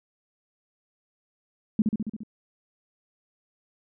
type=tone with echo; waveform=sine; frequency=215.4 Hz; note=A3; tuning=37 cents flat; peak=-16 dBFS; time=1.79-1.82 s; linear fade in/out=2 ms; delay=69 ms; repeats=6; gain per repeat=-3 dB; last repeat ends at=2.234 s; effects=none